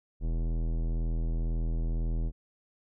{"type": "tone with tanh clipping", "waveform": "sine", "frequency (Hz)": 40.99, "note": "E1", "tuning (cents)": -9, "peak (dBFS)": -29, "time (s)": [0.2, 2.32], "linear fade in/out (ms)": 50, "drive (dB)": 18, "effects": []}